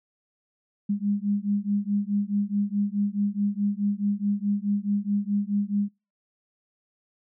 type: beating tone pair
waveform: sine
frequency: 201.2 / 205.9 Hz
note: G3 / G#3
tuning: +45 / -15 cents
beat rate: 4.7 Hz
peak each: -26 dBFS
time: 0.89-5.89 s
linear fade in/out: 10 ms
effects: noise-tail reverb RT60 0.3 s tail -26 dB re dry